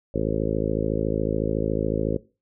harmonic tone, 53.9 Hz, A1, 35 cents flat, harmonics 1 / 2 / 3 / 4 / 5 / 6 / 7 / 8 / 9 / 10, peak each -31 / -31 / -31 / -31 / -31 / -31 / -31 / -31 / -31 / -31 dBFS, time 0.14-2.17 s, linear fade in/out 5 ms, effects noise-tail reverb RT60 0.3 s tail -20 dB re dry

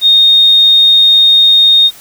sine tone, 3698 Hz, A#7, 15 cents flat, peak -3 dBFS, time 0.01-1.91 s, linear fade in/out 50 ms, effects white hiss -36 dBFS RMS until 2 s

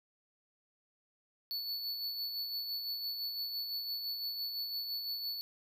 square tone with tremolo, 4443 Hz, C#8, 3 cents sharp, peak -35 dBFS, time 1.51-5.41 s, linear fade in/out 0 ms, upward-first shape sine, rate 5.9 Hz, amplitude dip 40%, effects none

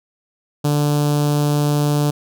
sawtooth tone with notch filter, 146.83 Hz, D3, in tune, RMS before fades -17 dBFS, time 0.64-2.11 s, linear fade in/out 10 ms, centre 2000 Hz, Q 0.79, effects none

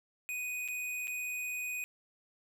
square tone with dropouts, 2489 Hz, D#7, in tune, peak -36 dBFS, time 0.29-1.84 s, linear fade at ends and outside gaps 0 ms, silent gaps 0.678-0.685 / 1.072-1.079 s, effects none

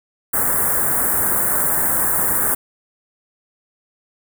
white band-stop noise, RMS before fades -18 dBFS, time 0.33-2.55 s, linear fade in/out 10 ms, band 1800 to 8300 Hz, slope 48 dB/octave, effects none

